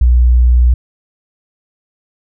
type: tone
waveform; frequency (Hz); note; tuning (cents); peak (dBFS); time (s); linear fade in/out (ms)
sine; 60.9; B1; -24; -5; 0.01-0.74; 5
effects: none